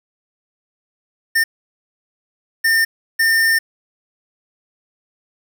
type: tone bursts at uneven times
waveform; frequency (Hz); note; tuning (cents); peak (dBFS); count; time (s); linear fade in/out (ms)
square; 1809; A6; +48; -13; 3; 1.35-1.44 / 2.64-2.85 / 3.19-3.59; 10
effects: 7-bit